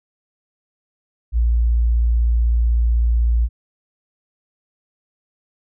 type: tone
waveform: sine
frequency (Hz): 58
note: A#1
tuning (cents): -8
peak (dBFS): -13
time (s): 1.32-3.49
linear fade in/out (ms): 50
effects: none